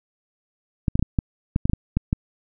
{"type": "clicks", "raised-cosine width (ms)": 5, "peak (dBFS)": -7, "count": 11, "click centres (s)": [0.882, 0.955, 0.994, 1.026, 1.188, 1.561, 1.655, 1.697, 1.734, 1.97, 2.129], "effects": []}